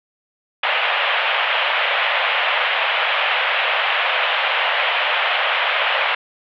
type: band-pass noise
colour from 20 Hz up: white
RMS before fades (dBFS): -19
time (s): 0.63-6.15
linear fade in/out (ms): 5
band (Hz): 530 to 3200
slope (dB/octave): 48
effects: none